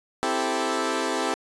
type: chord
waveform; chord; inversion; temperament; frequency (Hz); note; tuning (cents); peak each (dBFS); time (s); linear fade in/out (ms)
15% pulse; A minor seventh; first; equal; 261.6 / 329.6 / 392 / 440; C4 / E4 / G4 / A4; 0 / 0 / 0 / 0; -23; 0.23-1.34; 0
effects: resampled to 22050 Hz